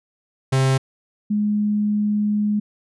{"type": "tone pair in turn", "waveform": ["45% pulse", "sine"], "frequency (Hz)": [132.8, 208.9], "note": ["C3", "G#3"], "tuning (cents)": [26, 10], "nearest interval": "minor sixth", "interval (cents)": 784, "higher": "second", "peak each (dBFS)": [-15, -17], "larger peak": "first", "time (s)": [[0.52, 0.78], [1.3, 2.6]], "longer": "second", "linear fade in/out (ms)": 10, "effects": ["resampled to 24000 Hz"]}